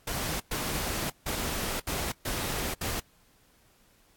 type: noise bursts at uneven times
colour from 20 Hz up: pink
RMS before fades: -32 dBFS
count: 6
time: 0.07-0.4 / 0.51-1.1 / 1.26-1.8 / 1.87-2.12 / 2.25-2.74 / 2.81-3 s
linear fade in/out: 5 ms
effects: pink hiss -63 dBFS RMS until 4.16 s + AAC 64 kbps